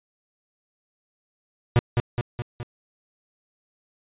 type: tone with echo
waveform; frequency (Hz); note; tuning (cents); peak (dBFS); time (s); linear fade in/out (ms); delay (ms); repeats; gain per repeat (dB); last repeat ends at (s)
45% pulse; 120.3; B2; -45; -14; 1.76-1.79; 0; 210; 4; -4; 2.63
effects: resampled to 8000 Hz